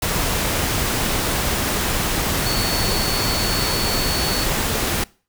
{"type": "tone in noise", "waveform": "sine", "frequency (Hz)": 4435, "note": "C#8", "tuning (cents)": 0, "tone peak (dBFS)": -24, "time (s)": [2.46, 4.44], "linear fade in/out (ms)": 5, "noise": "pink", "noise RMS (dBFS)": -21, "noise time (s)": [0.02, 5.04], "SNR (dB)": -6, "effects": ["noise-tail reverb RT60 0.4 s tail -24 dB re dry"]}